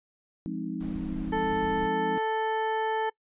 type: chord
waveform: sine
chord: F minor seventh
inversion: none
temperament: equal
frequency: 174.61 / 207.7 / 261.6 / 311.1 Hz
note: F3 / Ab3 / C4 / Eb4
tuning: 0 / 0 / 0 / 0 cents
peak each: -36 dBFS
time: 0.46-2.18 s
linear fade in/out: 0 ms
type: noise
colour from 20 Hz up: brown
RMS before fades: -40 dBFS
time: 0.8-1.88 s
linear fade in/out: 10 ms
type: harmonic tone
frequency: 440 Hz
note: A4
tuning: in tune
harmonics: 1 / 2 / 3 / 4 / 5 / 7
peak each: -29 / -28 / -43 / -36 / -46 / -45 dBFS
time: 1.32-3.1 s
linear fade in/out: 10 ms
effects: noise-tail reverb RT60 0.1 s tail -24 dB re dry + resampled to 8000 Hz